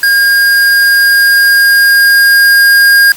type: tone with level ramp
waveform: square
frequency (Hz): 1620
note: G#6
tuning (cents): -43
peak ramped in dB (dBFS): -6 to -3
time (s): 0.03-3.12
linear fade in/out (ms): 2
effects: white hiss -29 dBFS RMS until 3.16 s + Opus 48 kbps